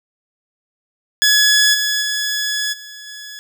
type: tone with level steps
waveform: 15% pulse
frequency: 1694 Hz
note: G#6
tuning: 34 cents sharp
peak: -4 / -10 / -12 / -27 / -25 dBFS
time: 1.22-3.39 s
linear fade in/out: 0 ms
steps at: 1.73 / 2.01 / 2.72 / 3.06 s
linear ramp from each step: 20 ms
effects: none